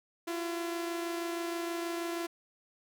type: tone pair together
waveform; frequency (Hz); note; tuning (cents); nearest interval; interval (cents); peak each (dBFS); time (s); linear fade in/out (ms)
sawtooth; 339.1 / 365.4; E4 / F#4; +49 / -22; minor second; 129; -30 / -40; 0.27-2.27; 10
effects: none